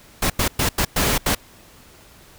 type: noise bursts at uneven times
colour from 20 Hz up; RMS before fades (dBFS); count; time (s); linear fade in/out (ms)
pink; -19; 6; 0.22-0.3 / 0.39-0.48 / 0.59-0.69 / 0.78-0.85 / 0.96-1.18 / 1.26-1.35; 5
effects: pink hiss -48 dBFS RMS until 2.38 s